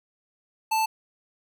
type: tone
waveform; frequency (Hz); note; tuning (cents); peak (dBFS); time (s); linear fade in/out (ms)
square; 881; A5; +2; -22; 0.71-0.86; 10
effects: none